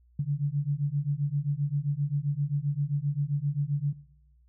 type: beating tone pair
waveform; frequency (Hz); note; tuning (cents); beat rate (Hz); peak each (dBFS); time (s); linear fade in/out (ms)
sine; 140 / 147.6; C#3 / D3; +18 / +9; 7.6; -29; 0.19-3.93; 5
effects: noise-tail reverb RT60 0.9 s tail -19 dB re dry + added 60 Hz sine -58 dBFS peak until 4.48 s